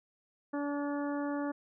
harmonic tone, 287.7 Hz, D4, 36 cents flat, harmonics 1 / 2 / 3 / 4 / 5 / 6, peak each -33 / -39 / -43 / -45 / -47 / -49 dBFS, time 0.53-1.52 s, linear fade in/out 10 ms, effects none

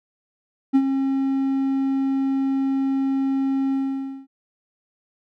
triangle tone with ADSR envelope, 270 Hz, C#4, 45 cents flat, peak -9 dBFS, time 0.73-4.27 s, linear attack 25 ms, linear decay 59 ms, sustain -8 dB, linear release 540 ms, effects none

